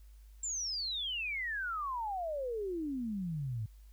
sine exponential sweep, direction down, 7460 to 103.83 Hz, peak -34 dBFS, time 0.43-3.66 s, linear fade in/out 5 ms, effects added 51 Hz sine -52 dBFS peak until 3.92 s + white hiss -71 dBFS RMS until 3.92 s

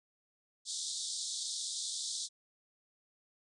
pink band-pass noise, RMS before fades -39 dBFS, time 0.65-2.29 s, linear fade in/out 50 ms, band 3500 to 9200 Hz, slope 96 dB/octave, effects none

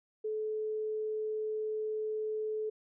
sine tone, 431.8 Hz, A4, 33 cents flat, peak -32 dBFS, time 0.24-2.7 s, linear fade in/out 10 ms, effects none

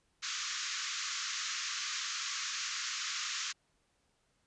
white band-pass noise, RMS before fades -38 dBFS, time 0.22-3.53 s, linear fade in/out 20 ms, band 1100 to 7100 Hz, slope 96 dB/octave, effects pink hiss -75 dBFS RMS until 4.46 s + resampled to 22050 Hz

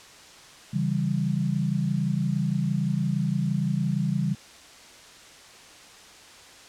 sine chord, C# diminished, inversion none, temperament equal, 138.59 / 164.81 / 196 Hz, C#3 / E3 / G3, 0 / 0 / 0 cents, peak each -27 dBFS, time 0.73-4.35 s, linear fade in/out 10 ms, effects white hiss -48 dBFS RMS until 6.68 s + low-pass 7000 Hz 12 dB/octave

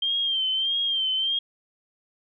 sine tone with vibrato, 3163 Hz, G7, 15 cents sharp, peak -22 dBFS, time 0.02-1.39 s, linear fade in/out 5 ms, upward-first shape sine, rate 1.6 Hz, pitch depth 59 cents each way, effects none

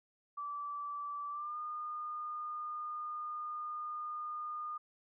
sine tone with pitch glide, 1160 to 1219.1 Hz, D6 to D#6, -22 to -36 cents, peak -38 dBFS, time 0.37-4.78 s, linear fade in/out 10 ms, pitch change +86 cents, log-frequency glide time 1.3-1.58 s, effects none

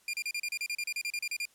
sawtooth tone bursts, 2401 Hz, D7, 38 cents sharp, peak -28 dBFS, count 16, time 0.08-1.454 s, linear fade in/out 2 ms, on 54 ms, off 34 ms, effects white hiss -65 dBFS RMS until 1.54 s + low-pass 12000 Hz 12 dB/octave

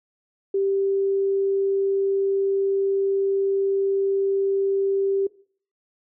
sine tone, 392 Hz, G4, in tune, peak -19 dBFS, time 0.54-5.27 s, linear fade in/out 5 ms, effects noise-tail reverb RT60 0.5 s tail -20 dB re dry

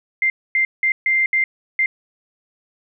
sine tone bursts at uneven times, 2093 Hz, C7, in tune, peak -14 dBFS, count 6, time 0.22-0.3 / 0.55-0.65 / 0.83-0.92 / 1.06-1.26 / 1.33-1.44 / 1.79-1.86 s, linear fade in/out 2 ms, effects none

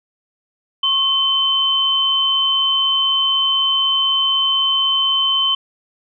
sine tone pair together, 1086 / 3072 Hz, C#6 / G7, -36 / -36 cents, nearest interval octave + tritone, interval 1800 cents, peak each -23 / -14 dBFS, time 0.83-5.55 s, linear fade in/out 5 ms, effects none

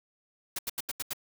white noise bursts, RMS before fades -33 dBFS, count 6, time 0.56-1.133 s, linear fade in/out 5 ms, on 28 ms, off 81 ms, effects none

